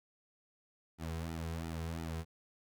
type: tone with flanger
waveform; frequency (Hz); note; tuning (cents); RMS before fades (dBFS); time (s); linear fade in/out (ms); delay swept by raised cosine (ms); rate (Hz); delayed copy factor
sawtooth; 82; E2; -9; -40; 0.98-2.25; 50; 1.8 to 3.5; 2.9; -1
effects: none